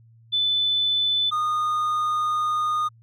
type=tone pair in turn; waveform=sine / triangle; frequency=3505 / 1227.8 Hz; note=A7 / D#6; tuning=-7 / -23 cents; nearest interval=octave + tritone; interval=1816 cents; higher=first; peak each=-19 dBFS; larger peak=neither; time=0.32-1.31 / 1.31-2.89 s; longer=second; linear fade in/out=20 ms; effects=added 114 Hz sine -50 dBFS peak until 3.02 s